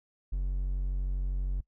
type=tone; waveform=triangle; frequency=46.25 Hz; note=F#1; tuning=in tune; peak=-26 dBFS; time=0.32-1.61 s; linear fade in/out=10 ms; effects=noise-tail reverb RT60 0.1 s tail -22 dB re dry